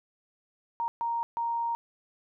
sine tone bursts at uneven times, 932.3 Hz, A#5, in tune, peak -27 dBFS, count 3, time 0.8-0.88 / 1.01-1.23 / 1.37-1.75 s, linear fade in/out 0 ms, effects none

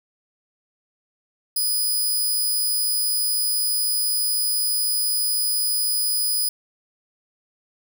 5% pulse tone, 4978 Hz, D#8, in tune, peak -13 dBFS, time 1.56-6.49 s, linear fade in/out 5 ms, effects none

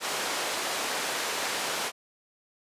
pink band-pass noise, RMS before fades -31 dBFS, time 0-1.92 s, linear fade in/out 50 ms, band 500 to 9200 Hz, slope 12 dB/octave, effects resampled to 32000 Hz

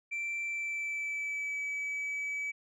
sine tone with pitch glide, 2345 to 2289 Hz, D7 to D7, -3 to -45 cents, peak -30 dBFS, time 0.11-2.52 s, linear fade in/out 20 ms, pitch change -42 cents, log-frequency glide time 0.41-1.6 s, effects tanh soft clip ceiling -32 dBFS

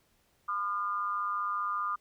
sine tone with amplitude modulation, 1210 Hz, D#6, 49 cents flat, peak -26 dBFS, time 0.48-1.96 s, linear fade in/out 10 ms, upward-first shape sine, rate 195 Hz, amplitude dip 75%, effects pink hiss -70 dBFS RMS until 2 s

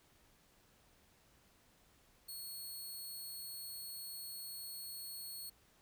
10% pulse tone, 4342 Hz, C#8, 37 cents flat, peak -38 dBFS, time 2.28-5.5 s, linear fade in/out 10 ms, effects pink hiss -69 dBFS RMS until 5.81 s

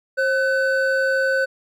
triangle tone pair together, 534 / 1510.4 Hz, C5 / F#6, +35 / +35 cents, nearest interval octave + tritone, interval 1800 cents, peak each -18 dBFS, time 0.17-1.46 s, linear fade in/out 20 ms, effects none

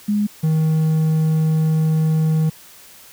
sine / triangle tone pair in turn, 207.7 / 157.86 Hz, G#3 / D#3, 0 / +25 cents, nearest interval perfect fourth, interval 475 cents, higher first, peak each -15 / -12 dBFS, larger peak second, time 0.08-0.27 / 0.43-2.5 s, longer second, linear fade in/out 10 ms, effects white hiss -44 dBFS RMS until 3.12 s

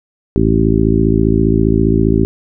harmonic tone with a mistuned harmonic, 55 Hz, A1, in tune, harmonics 1 / 2 / 3 / 4 / 5 / 6 / 7, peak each -17 / -17 / -17 / -17 / -17 / -17 / -17 dBFS, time 0.36-2.25 s, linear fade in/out 0 ms, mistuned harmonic 1, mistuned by +70 cents, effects none

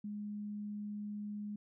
sine tone, 207.7 Hz, G#3, in tune, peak -39 dBFS, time 0.04-1.56 s, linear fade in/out 5 ms, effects none

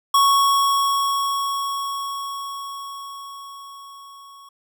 square tone with level ramp, 1108.7 Hz, C#6, in tune, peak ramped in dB -13 to -43 dBFS, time 0.14-4.49 s, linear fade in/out 5 ms, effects none

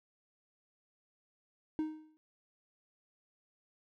triangle tone with exponential decay, 311.1 Hz, D#4, in tune, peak -27 dBFS, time 1.79-2.17 s, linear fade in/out 0 ms, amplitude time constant 82 ms, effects none

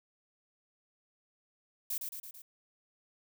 violet noise with echo, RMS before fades -35 dBFS, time 1.9-1.98 s, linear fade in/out 5 ms, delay 110 ms, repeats 4, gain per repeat -4 dB, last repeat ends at 2.42 s, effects none

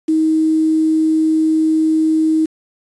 sine tone with quantisation, 316.1 Hz, D#4, 27 cents sharp, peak -11 dBFS, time 0.08-2.46 s, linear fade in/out 10 ms, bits 6, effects resampled to 22050 Hz

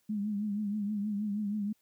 sine tone with vibrato, 207.2 Hz, G#3, 4 cents flat, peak -30 dBFS, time 0.09-1.73 s, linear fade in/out 10 ms, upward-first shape triangle, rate 6.3 Hz, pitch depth 78 cents each way, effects white hiss -73 dBFS RMS until 1.81 s

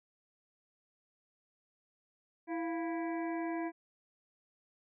harmonic tone with a mistuned harmonic, 329.6 Hz, E4, in tune, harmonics 1 / 2 / 3 / 5 / 6 / 7, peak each -35 / -41 / -45 / -49 / -51 / -52 dBFS, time 2.47-3.72 s, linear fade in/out 50 ms, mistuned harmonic 2, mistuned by +87 cents, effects none

